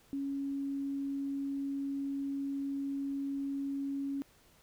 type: tone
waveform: sine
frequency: 277.2 Hz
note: C#4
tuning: in tune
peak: -33 dBFS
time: 0.13-4.22 s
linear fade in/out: 0 ms
effects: pink hiss -64 dBFS RMS until 4.62 s